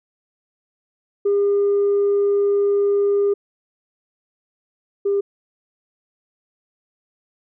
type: tone pair in turn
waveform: sine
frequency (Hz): 403.7 / 400.4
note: G#4 / G4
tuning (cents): -49 / +37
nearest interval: unison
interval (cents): 14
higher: first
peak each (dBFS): -13 / -15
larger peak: first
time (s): 1.25-3.34 / 5.05-5.21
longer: first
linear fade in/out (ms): 10
effects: tanh soft clip ceiling -12 dBFS